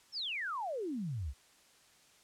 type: exponential sweep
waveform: sine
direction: down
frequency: 5630 to 59.6 Hz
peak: -35 dBFS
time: 0.12-1.34 s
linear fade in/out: 50 ms
effects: white hiss -64 dBFS RMS until 2.23 s + low-pass 9000 Hz 12 dB/octave